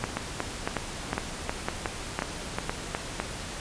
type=two click trains; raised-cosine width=0.5 ms; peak=-12 / -12 dBFS; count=7 / 9; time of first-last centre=0.17-3.2 / 0.04-2.949 s; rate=1.98 / 2.75 Hz; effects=pink hiss -37 dBFS RMS until 3.6 s + resampled to 22050 Hz